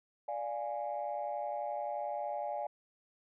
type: chord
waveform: sine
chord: D diminished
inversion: none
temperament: equal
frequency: 587.3 / 698.5 / 830.6 Hz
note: D5 / F5 / Ab5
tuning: 0 / 0 / 0 cents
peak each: -38 / -39 / -38 dBFS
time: 0.28-2.67 s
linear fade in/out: 5 ms
effects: tanh soft clip ceiling -27 dBFS